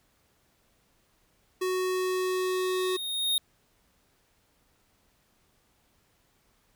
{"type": "tone", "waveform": "square", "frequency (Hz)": 370, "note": "F#4", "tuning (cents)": 0, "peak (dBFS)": -27, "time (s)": [1.61, 2.97], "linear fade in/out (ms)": 10}
{"type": "tone with exponential growth", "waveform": "square", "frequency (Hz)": 3712, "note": "A#7", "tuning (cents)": -8, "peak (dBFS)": -23, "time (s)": [1.95, 3.38], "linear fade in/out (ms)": 1, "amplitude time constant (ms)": 310}
{"effects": ["pink hiss -68 dBFS RMS until 6.75 s"]}